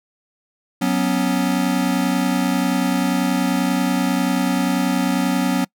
square chord, F# suspended fourth, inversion none, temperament equal, 185 / 246.9 / 277.2 Hz, F#3 / B3 / C#4, 0 / 0 / 0 cents, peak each -22 dBFS, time 0.81-5.65 s, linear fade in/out 10 ms, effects noise-tail reverb RT60 0.1 s tail -25 dB re dry

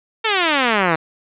5% pulse exponential sweep, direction down, 458.8 to 155.56 Hz, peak -3 dBFS, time 0.24-0.96 s, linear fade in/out 10 ms, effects resampled to 8000 Hz + 7-bit

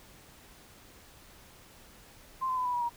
sine tone with pitch steps, 1046.5 / 1026.1 / 1006.2 / 986.6 / 967.4 / 948.6 Hz, C6 / C6 / B5 / B5 / B5 / A#5, 0 / -34 / +32 / -2 / -36 / +30 cents, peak -28 dBFS, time 2.41-2.896 s, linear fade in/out 20 ms, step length 81 ms, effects pink hiss -55 dBFS RMS until 2.96 s

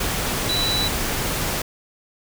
sine tone in noise, 3951 Hz, B7, in tune, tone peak -21 dBFS, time 0.49-0.88 s, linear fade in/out 5 ms, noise pink, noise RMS -24 dBFS, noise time 0-1.62 s, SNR 0 dB, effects none

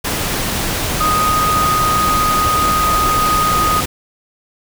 sine tone in noise, 1244.5 Hz, D#6, in tune, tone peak -13 dBFS, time 1-3.81 s, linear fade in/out 10 ms, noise pink, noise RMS -19 dBFS, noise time 0.04-3.86 s, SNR +3 dB, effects none

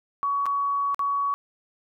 sine tone with dropouts, 1125 Hz, C#6, 25 cents sharp, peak -22 dBFS, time 0.23-1.34 s, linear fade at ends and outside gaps 0 ms, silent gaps 0.457-0.464 / 0.945-0.993 s, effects none

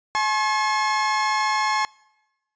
30% pulse tone pair together, 854.8 / 1077 Hz, G#5 / C6, +50 / +50 cents, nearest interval major third, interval 400 cents, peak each -20 dBFS, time 0.15-1.85 s, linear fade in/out 0 ms, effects noise-tail reverb RT60 1.0 s tail -25 dB re dry + resampled to 16000 Hz

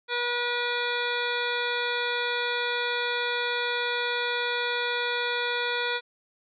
harmonic tone with a mistuned harmonic, 483.3 Hz, B4, 38 cents flat, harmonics 1 / 2 / 3 / 4 / 5 / 7 / 8 / 9, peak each -32 / -34 / -31 / -35 / -34 / -34 / -38 / -40 dBFS, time 0.08-6.01 s, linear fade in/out 50 ms, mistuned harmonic 7, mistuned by +29 cents, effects none

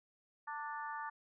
harmonic tone with a mistuned harmonic, 293.7 Hz, D4, in tune, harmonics 3 / 4 / 5 / 6, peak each -43 / -45 / -49 / -48 dBFS, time 0.47-1.1 s, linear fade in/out 10 ms, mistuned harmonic 3, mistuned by +22 cents, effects none

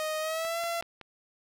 sawtooth tone with pitch glide, 622.3 to 678.6 Hz, D#5 to F5, 0 to -50 cents, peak -26 dBFS, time 0-0.81 s, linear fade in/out 0 ms, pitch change +150 cents, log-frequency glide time 0.2-0.6 s
click train, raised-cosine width 0.3 ms, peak -28 dBFS, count 4, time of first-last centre 0.45-1.013 s, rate 5.33 Hz
effects none

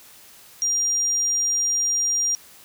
sine tone, 5700 Hz, F8, 34 cents sharp, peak -19 dBFS, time 0.62-2.35 s, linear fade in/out 0 ms, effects white hiss -48 dBFS RMS until 2.64 s

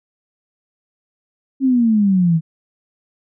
sine exponential sweep, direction down, 273.5 to 157.7 Hz, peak -11 dBFS, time 1.6-2.41 s, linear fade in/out 50 ms, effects none

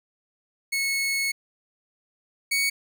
sawtooth tone pair in turn, 2195 / 2231 Hz, C#7 / C#7, -18 / +11 cents, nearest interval unison, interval 29 cents, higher second, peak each -20 / -18 dBFS, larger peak second, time 0.72-1.32 / 2.51-2.7 s, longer first, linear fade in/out 10 ms, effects none

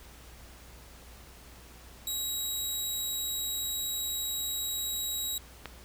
15% pulse tone, 3843 Hz, B7, 48 cents flat, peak -24 dBFS, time 2.07-5.38 s, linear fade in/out 2 ms
click, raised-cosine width 0.3 ms, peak -21 dBFS, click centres 5.657 s
effects added 60 Hz sine -52 dBFS peak until 5.84 s + pink hiss -53 dBFS RMS until 5.84 s

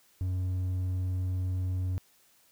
sine tone with hard clipping, 92 Hz, F#2, 9 cents flat, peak -29 dBFS, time 0.21-1.98 s, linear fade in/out 0 ms, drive 3 dB, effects white hiss -64 dBFS RMS until 2.51 s

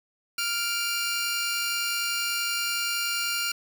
15% pulse tone pair together, 1396.9 / 2345 Hz, F6 / D7, 0 / -3 cents, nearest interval major sixth, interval 897 cents, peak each -21 / -24 dBFS, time 0.38-3.52 s, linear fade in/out 5 ms, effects 7-bit

